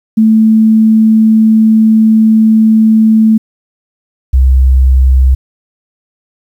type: tone pair in turn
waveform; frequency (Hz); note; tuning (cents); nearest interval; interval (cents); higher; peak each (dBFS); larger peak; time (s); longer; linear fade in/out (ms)
sine; 220 / 65.12; A3 / C2; 0 / -8; octave + major sixth; 2108; first; -3; neither; 0.17-3.38 / 4.33-5.35; first; 10
effects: 7-bit